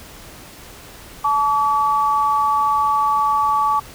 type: tone pair together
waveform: sine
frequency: 866 / 1144 Hz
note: A5 / D6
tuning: -28 / -46 cents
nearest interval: perfect fourth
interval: 482 cents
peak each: -19 / -16 dBFS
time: 1.24-3.8 s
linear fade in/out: 10 ms
effects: pink hiss -40 dBFS RMS until 3.94 s